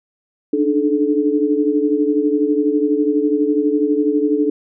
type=tone cluster; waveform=sine; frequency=291.3 / 303.4 / 432.1 Hz; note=D4 / D#4 / A4; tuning=-14 / -44 / -31 cents; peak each=-18 dBFS; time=0.53-4.5 s; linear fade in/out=5 ms; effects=none